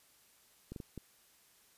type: clicks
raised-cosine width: 3 ms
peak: -30 dBFS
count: 4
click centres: 0.72 / 0.762 / 0.802 / 0.977 s
effects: white hiss -66 dBFS RMS until 1.77 s + resampled to 32000 Hz